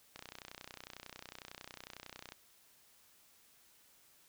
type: click train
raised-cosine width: 0.2 ms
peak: -29 dBFS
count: 68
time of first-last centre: 0.16-2.321 s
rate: 31 Hz
effects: white hiss -66 dBFS RMS until 4.28 s